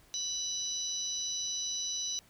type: harmonic tone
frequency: 987.8 Hz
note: B5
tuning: in tune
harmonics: 3 / 4 / 5 / 6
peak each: -44 / -37 / -47 / -35 dBFS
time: 0.14-2.19 s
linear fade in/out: 0 ms
effects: pink hiss -62 dBFS RMS until 2.29 s